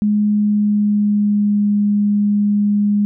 sine tone with pitch glide, 208.8 to 205.8 Hz, G#3 to G#3, +10 to -16 cents, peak -12 dBFS, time 0.02-3.05 s, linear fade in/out 0 ms, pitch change -26 cents, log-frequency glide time 0.27-1.68 s, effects none

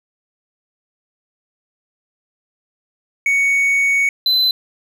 triangle tone pair in turn, 2229 / 4035 Hz, C#7 / B7, +9 / +36 cents, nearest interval minor seventh, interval 1027 cents, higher second, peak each -11 dBFS, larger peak neither, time 3.26-4.09 / 4.26-4.51 s, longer first, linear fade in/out 2 ms, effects none

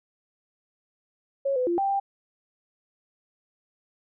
sine tone with pitch steps, 550 / 504 / 345.2 / 786 / 791 Hz, C#5 / B4 / F4 / G5 / G5, -14 / +35 / -20 / +4 / +15 cents, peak -22 dBFS, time 1.45-2 s, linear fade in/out 10 ms, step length 110 ms, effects none

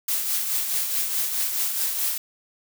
blue noise with tremolo, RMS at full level -23 dBFS, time 0.08-2.18 s, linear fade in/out 5 ms, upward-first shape triangle, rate 4.7 Hz, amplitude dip 50%, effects none

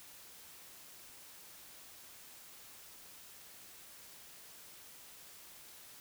silence, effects white hiss -55 dBFS RMS until 6 s

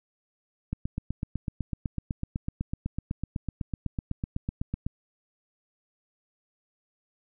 click train, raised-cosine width 5 ms, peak -17 dBFS, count 34, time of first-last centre 0.73-4.865 s, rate 7.98 Hz, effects none

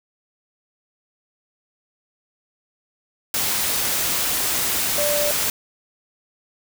sine tone in noise, 587.3 Hz, D5, in tune, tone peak -21 dBFS, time 4.98-5.31 s, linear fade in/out 2 ms, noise white, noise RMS -22 dBFS, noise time 3.34-5.5 s, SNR -2 dB, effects none

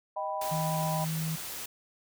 sine chord, Eb augmented, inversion none, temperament equal, 622.3 / 784 / 987.8 Hz, Eb5 / G5 / B5, 0 / 0 / 0 cents, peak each -35 dBFS, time 0.16-1.05 s, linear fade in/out 10 ms
white noise, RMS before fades -39 dBFS, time 0.41-1.66 s, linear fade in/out 5 ms
sine tone, 160 Hz, D#3, 49 cents sharp, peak -30 dBFS, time 0.51-1.36 s, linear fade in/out 10 ms
effects none

